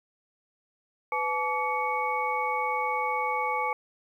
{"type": "tone cluster", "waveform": "sine", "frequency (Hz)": [500, 859, 1150, 2226], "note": ["B4", "A5", "D6", "C#7"], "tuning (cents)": [21, -42, -37, 7], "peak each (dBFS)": [-34, -29, -31, -32], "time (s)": [1.12, 3.73], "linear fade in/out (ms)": 2, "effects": ["10-bit"]}